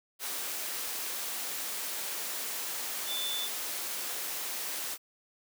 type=tone in noise; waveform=sine; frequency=3520 Hz; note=A7; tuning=in tune; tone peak=-33 dBFS; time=3.06-3.49 s; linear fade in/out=50 ms; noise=white; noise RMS=-36 dBFS; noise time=0.19-4.98 s; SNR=0 dB; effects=high-pass 300 Hz 12 dB/octave